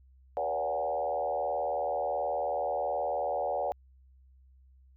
sine tone with frequency modulation, 651 Hz, E5, 22 cents flat, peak -28 dBFS, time 0.37-3.72 s, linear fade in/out 0 ms, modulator 78.6 Hz, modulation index 2.1, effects added 65 Hz sine -56 dBFS peak until 4.96 s

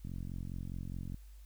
click train, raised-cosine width 5 ms, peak -30 dBFS, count 50, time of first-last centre 0.05-1.144 s, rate 44.8 Hz, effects added 50 Hz sine -50 dBFS peak until 1.45 s + white hiss -68 dBFS RMS until 1.45 s

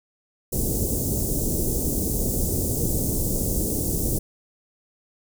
pink band-stop noise, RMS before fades -24 dBFS, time 0.52-4.19 s, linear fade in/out 10 ms, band 480 to 7200 Hz, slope 24 dB/octave, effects none

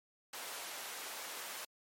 pink high-pass noise, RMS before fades -45 dBFS, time 0.33-1.65 s, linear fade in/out 5 ms, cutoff 670 Hz, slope 12 dB/octave, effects MP3 64 kbps

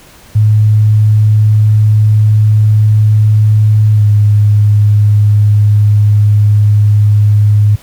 sine tone with pitch glide, 106.9 to 104.34 Hz, A2 to G#2, -49 to +9 cents, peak -4 dBFS, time 0.35-7.76 s, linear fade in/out 10 ms, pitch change -42 cents, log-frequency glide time 3.93-4.04 s, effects pink hiss -39 dBFS RMS until 7.82 s

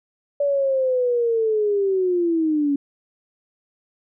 sine linear sweep, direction down, 576 to 278.1 Hz, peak -17 dBFS, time 0.4-2.76 s, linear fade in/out 5 ms, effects none

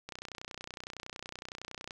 click train, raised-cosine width 0.2 ms, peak -24 dBFS, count 57, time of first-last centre 0.09-1.908 s, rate 30.8 Hz, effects none

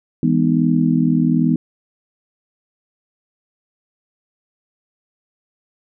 sine chord, E major seventh, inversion none, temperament just, 164.81 / 206 / 247.2 / 309 Hz, E3 / G#3 / B3 / D#4, 0 / -14 / +2 / -12 cents, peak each -17 / -22 / -16 / -21 dBFS, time 0.23-1.56 s, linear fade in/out 2 ms, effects none

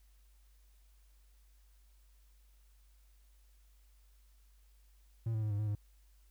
triangle tone with pitch steps, 113.5 / 109.4 / 106.9 / 102.1 / 106.9 / 103.5 Hz, A#2 / A2 / A2 / G#2 / A2 / G#2, -46 / -9 / -49 / -29 / -49 / -5 cents, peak -30 dBFS, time 5.26-5.752 s, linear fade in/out 5 ms, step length 82 ms, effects added 50 Hz sine -61 dBFS peak until 6.3 s + white hiss -74 dBFS RMS until 6.3 s

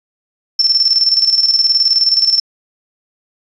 sine tone with tremolo, 5370 Hz, E8, 31 cents sharp, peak -7 dBFS, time 0.59-2.4 s, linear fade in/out 5 ms, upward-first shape square, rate 19 Hz, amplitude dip 60%, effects resampled to 22050 Hz + 8-bit

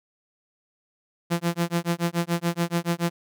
sawtooth tone with tremolo, 170.9 Hz, F3, 37 cents flat, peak -16 dBFS, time 1.3-3.1 s, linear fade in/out 20 ms, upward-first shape sine, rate 7 Hz, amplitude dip 100%, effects none

